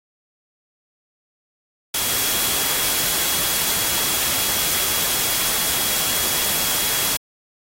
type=tone in noise; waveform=sine; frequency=3322 Hz; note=G#7; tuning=in tune; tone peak=-31 dBFS; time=1.94-7.17 s; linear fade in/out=5 ms; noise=white; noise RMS=-21 dBFS; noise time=1.94-7.17 s; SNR=-13 dB; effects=AAC 48 kbps